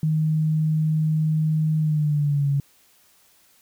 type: tone with pitch glide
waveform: sine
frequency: 156.1 to 140.69 Hz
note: D#3 to C#3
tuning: +6 to +26 cents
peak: -18 dBFS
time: 0.03-2.6 s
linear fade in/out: 2 ms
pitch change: -180 cents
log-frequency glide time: 1.79-2.49 s
effects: white hiss -58 dBFS RMS until 3.61 s